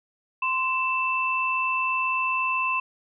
sine tone pair together, 1038.3 / 2656 Hz, C6 / E7, -14 / +12 cents, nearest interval octave + major third, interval 1626 cents, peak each -25 dBFS, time 0.42-2.8 s, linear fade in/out 5 ms, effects none

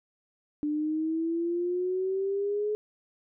sine exponential sweep, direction up, 295.5 to 425.2 Hz, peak -26 dBFS, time 0.63-2.75 s, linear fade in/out 0 ms, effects none

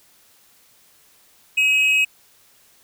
triangle tone pair together, 2545 / 2857 Hz, D#7 / F7, +39 / +39 cents, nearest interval major second, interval 200 cents, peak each -13 / -23 dBFS, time 1.57-2.05 s, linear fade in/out 10 ms, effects white hiss -55 dBFS RMS until 2.83 s

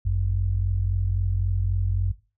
sine tone pair together, 50.26 / 94 Hz, G1 / F#2, +44 / +28 cents, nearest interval major seventh, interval 1084 cents, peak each -23 dBFS, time 0.05-2.12 s, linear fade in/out 10 ms, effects noise-tail reverb RT60 0.3 s tail -17 dB re dry

